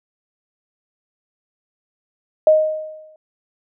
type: tone with exponential decay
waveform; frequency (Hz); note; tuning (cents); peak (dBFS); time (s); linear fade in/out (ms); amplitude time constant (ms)
sine; 622.3; D#5; 0; -6; 2.47-3.16; 2; 150
effects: none